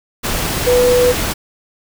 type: tone in noise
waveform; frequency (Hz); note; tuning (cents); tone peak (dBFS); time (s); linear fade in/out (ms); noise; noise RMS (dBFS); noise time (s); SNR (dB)
sine; 493.9; B4; 0; -9; 0.66-1.13; 20; pink; -19; 0.23-1.34; +7
effects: none